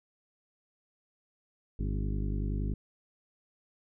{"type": "harmonic tone with a mistuned harmonic", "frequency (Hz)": 50.7, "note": "G#1", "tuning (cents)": -41, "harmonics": [1, 2, 3, 4, 5, 6, 7, 8], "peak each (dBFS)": [-31, -36, -39, -40, -44, -45, -49, -49], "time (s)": [1.79, 2.74], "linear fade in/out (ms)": 5, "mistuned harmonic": 5, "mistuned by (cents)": 66, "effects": []}